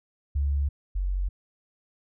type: tone pair in turn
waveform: sine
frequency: 70.7 / 46.5 Hz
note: C#2 / F#1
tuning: +35 / +9 cents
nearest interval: perfect fifth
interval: 726 cents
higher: first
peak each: -22 / -24 dBFS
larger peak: first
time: 0.35-0.69 / 0.95-1.29 s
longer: neither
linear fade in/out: 10 ms
effects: none